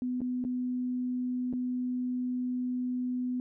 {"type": "tone with dropouts", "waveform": "sine", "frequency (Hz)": 250, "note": "B3", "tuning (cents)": 21, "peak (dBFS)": -29, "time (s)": [0.02, 3.4], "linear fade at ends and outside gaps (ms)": 1, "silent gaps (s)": [[0.206, 0.216], [0.441, 0.449], [1.528, 1.535]], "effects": []}